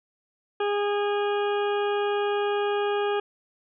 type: harmonic tone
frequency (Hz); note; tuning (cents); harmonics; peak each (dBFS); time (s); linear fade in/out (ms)
409.7; G#4; -24; 1 / 2 / 3 / 4 / 6 / 7 / 8; -24 / -30 / -34 / -36 / -40 / -41 / -42; 0.6-3.2; 5
effects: none